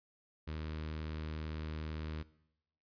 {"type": "tone with notch filter", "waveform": "sawtooth", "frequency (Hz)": 77.78, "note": "D#2", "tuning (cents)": 0, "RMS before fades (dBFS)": -41, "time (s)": [0.47, 2.23], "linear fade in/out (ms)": 10, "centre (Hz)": 740, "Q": 1.9, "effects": ["noise-tail reverb RT60 0.8 s tail -19 dB re dry", "resampled to 11025 Hz"]}